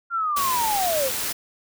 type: linear sweep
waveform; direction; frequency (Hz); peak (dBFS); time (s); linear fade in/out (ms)
sine; down; 1400 to 488.3; -21; 0.1-1.11; 50
type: noise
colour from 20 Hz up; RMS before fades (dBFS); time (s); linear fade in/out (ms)
white; -27; 0.36-1.33; 10
effects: none